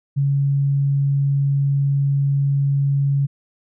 sine tone, 139.7 Hz, C#3, 14 cents sharp, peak -15 dBFS, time 0.16-3.27 s, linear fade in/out 20 ms, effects none

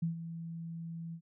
sine tone with ADSR envelope, 166 Hz, E3, 12 cents sharp, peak -28 dBFS, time 0.02-1.21 s, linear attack 9 ms, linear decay 120 ms, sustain -11 dB, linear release 74 ms, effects none

